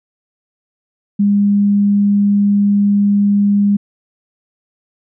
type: tone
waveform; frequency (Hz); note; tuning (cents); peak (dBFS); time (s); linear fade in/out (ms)
sine; 202.8; G#3; -41; -9; 1.19-3.77; 10
effects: none